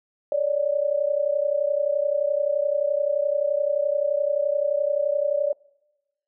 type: tone pair together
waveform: sine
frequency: 563 / 594.6 Hz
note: C#5 / D5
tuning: +27 / +21 cents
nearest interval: minor second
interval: 94 cents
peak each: -23 dBFS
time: 0.32-5.53 s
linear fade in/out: 2 ms
effects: noise-tail reverb RT60 0.9 s tail -23 dB re dry